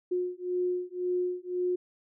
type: beating tone pair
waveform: sine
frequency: 359.3 / 361.2 Hz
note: F4 / F#4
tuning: +49 / -42 cents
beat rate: 1.9 Hz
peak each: -31 / -31 dBFS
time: 0.11-1.76 s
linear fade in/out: 10 ms
effects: none